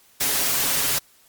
white noise with comb filter, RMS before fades -22 dBFS, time 0.2-0.99 s, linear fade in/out 10 ms, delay 7.1 ms, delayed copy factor +0.75, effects white hiss -56 dBFS RMS until 1.28 s + Opus 48 kbps

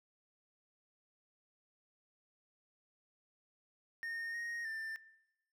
triangle tone with pitch steps, 1838 / 1868 / 1785 Hz, A#6 / A#6 / A6, -25 / +3 / +24 cents, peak -37 dBFS, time 4.03-4.96 s, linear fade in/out 0 ms, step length 310 ms, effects noise-tail reverb RT60 1.0 s tail -22 dB re dry

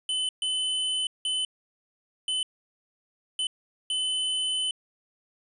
square tone bursts at uneven times, 3028 Hz, F#7, 39 cents sharp, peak -26 dBFS, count 6, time 0.09-0.29 / 0.42-1.07 / 1.25-1.45 / 2.28-2.43 / 3.39-3.47 / 3.9-4.71 s, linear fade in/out 2 ms, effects resampled to 24000 Hz

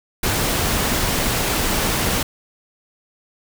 pink noise, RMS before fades -20 dBFS, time 0.23-2.23 s, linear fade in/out 5 ms, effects none

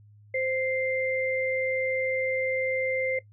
sine tone pair together, 520.5 / 2093 Hz, C5 / C7, -9 / 0 cents, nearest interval 2 octaves, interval 2409 cents, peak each -27 / -29 dBFS, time 0.34-3.19 s, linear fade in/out 5 ms, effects noise-tail reverb RT60 0.1 s tail -17 dB re dry + added 104 Hz sine -51 dBFS peak until 3.32 s

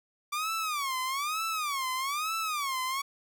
sawtooth tone with vibrato, 1165 Hz, D6, 14 cents flat, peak -26 dBFS, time 0.32-3.02 s, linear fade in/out 10 ms, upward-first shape sine, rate 1.1 Hz, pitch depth 220 cents each way, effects none

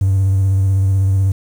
triangle tone with vibrato, 96.5 Hz, G2, 27 cents flat, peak -8 dBFS, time 0.01-1.32 s, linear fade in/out 5 ms, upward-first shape square, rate 16 Hz, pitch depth 25 cents each way, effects tanh soft clip ceiling -6 dBFS + 7-bit

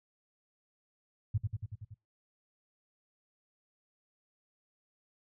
sine tone with echo, 105.4 Hz, G#2, 26 cents sharp, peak -26 dBFS, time 1.34-1.38 s, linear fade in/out 10 ms, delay 94 ms, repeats 6, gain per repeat -3 dB, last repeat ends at 1.944 s, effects noise-tail reverb RT60 0.2 s tail -22 dB re dry

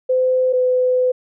sine tone pair in turn, 512 / 505.2 Hz, C5 / B4, -38 / +39 cents, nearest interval unison, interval 23 cents, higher first, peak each -13 / -13 dBFS, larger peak neither, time 0.09-0.53 / 0.53-1.12 s, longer second, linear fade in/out 10 ms, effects none

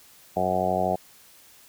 harmonic tone, 92.5 Hz, F#2, in tune, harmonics 1 / 2 / 3 / 4 / 5 / 6 / 7 / 8 / 9, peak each -37 / -31 / -38 / -33 / -33 / -31 / -27 / -26 / -35 dBFS, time 0.36-0.96 s, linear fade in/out 10 ms, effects white hiss -53 dBFS RMS until 1.68 s

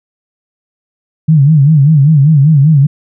sine tone with vibrato, 147.8 Hz, D3, 11 cents sharp, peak -3 dBFS, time 1.28-2.87 s, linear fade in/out 10 ms, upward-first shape sine, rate 5.1 Hz, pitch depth 150 cents each way, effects none

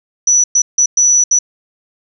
sine tone bursts at uneven times, 5920 Hz, F#8, in tune, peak -7 dBFS, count 5, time 0.27-0.44 / 0.55-0.62 / 0.78-0.86 / 0.97-1.24 / 1.31-1.39 s, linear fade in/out 5 ms, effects none

